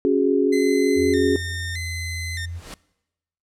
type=chord; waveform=sine; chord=C# suspended fourth; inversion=none; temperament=equal; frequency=277.2 / 370 / 415.3 Hz; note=C#4 / F#4 / G#4; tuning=0 / 0 / 0 cents; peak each=-20 dBFS; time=0.05-1.36 s; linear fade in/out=0 ms
type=tone with vibrato; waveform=sawtooth; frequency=1930 Hz; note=B6; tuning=40 cents flat; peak=-25 dBFS; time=0.52-2.46 s; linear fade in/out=10 ms; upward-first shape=square; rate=0.81 Hz; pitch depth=100 cents each way
type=tone with pitch glide; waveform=sine; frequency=87.2 to 86.05 Hz; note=F2 to F2; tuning=-2 to -25 cents; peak=-28 dBFS; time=0.95-2.62 s; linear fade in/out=50 ms; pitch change=-23 cents; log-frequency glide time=1.41-2.25 s
type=noise with exponential growth; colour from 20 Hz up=pink; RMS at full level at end=-34 dBFS; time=2.34-2.74 s; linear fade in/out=0 ms; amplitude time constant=86 ms
effects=noise-tail reverb RT60 0.9 s tail -22 dB re dry + low-pass 10000 Hz 12 dB/octave